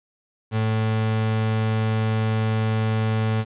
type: tone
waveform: 35% pulse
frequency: 110 Hz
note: A2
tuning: in tune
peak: -18 dBFS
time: 0.51-3.45 s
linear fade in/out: 50 ms
effects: resampled to 8000 Hz + 8-bit